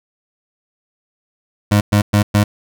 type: tone bursts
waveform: 25% pulse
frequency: 103.3 Hz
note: G#2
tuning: 9 cents flat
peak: -6 dBFS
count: 4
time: 1.71-2.44 s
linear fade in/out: 10 ms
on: 100 ms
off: 110 ms
effects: none